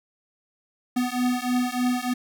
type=beating tone pair; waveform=square; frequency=246.9 / 250.2 Hz; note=B3 / B3; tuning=0 / +23 cents; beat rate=3.3 Hz; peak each=-26 dBFS; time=0.96-2.14 s; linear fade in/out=10 ms; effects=9-bit